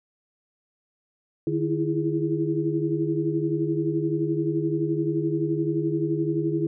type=tone cluster; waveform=sine; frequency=150.2 / 324 / 335.6 / 414.2 Hz; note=D3 / E4 / E4 / G#4; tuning=+39 / -30 / +31 / -5 cents; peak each=-28 / -28 / -26 / -30 dBFS; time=1.47-6.67 s; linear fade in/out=2 ms; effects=none